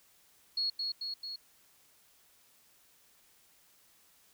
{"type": "tone with echo", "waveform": "sine", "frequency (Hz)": 4326, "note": "C#8", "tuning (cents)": -43, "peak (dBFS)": -29, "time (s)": [0.57, 0.7], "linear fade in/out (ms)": 5, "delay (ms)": 220, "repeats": 3, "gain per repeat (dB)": -3, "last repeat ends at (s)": 1.36, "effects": ["white hiss -65 dBFS RMS until 4.33 s"]}